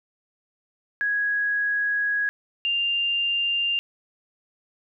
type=tone pair in turn; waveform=sine; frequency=1661.2 / 2794 Hz; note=G#6 / F7; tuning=0 / 0 cents; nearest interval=major sixth; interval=900 cents; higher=second; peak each=-21 dBFS; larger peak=neither; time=1.01-2.29 / 2.65-3.79 s; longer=first; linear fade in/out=0 ms; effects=none